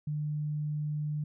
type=tone; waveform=sine; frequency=150 Hz; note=D3; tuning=37 cents sharp; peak=-30 dBFS; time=0.07-1.24 s; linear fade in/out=5 ms; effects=none